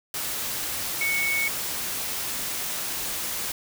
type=tone in noise; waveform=sine; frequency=2217 Hz; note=C#7; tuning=in tune; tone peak=-23 dBFS; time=1.01-1.48 s; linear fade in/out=2 ms; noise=white; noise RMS=-30 dBFS; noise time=0.14-3.52 s; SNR=+4 dB; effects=none